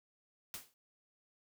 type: noise with exponential decay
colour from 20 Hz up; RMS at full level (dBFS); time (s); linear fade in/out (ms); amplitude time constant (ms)
white; -41; 0.54-0.74; 1; 43
effects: none